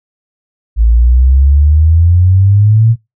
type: exponential sweep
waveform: sine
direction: up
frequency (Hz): 54.2 to 116.54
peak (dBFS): -4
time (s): 0.76-2.96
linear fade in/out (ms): 50
effects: noise-tail reverb RT60 0.2 s tail -22 dB re dry